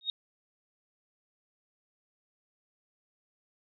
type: tone with exponential growth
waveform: sine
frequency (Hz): 3729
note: A#7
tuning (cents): 0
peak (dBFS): -24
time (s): 0.01-0.1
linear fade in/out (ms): 1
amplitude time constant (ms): 19
effects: none